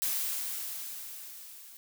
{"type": "noise with level ramp", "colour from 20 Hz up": "blue", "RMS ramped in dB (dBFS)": [-30, -51], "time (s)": [0.02, 1.77], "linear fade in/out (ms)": 0, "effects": []}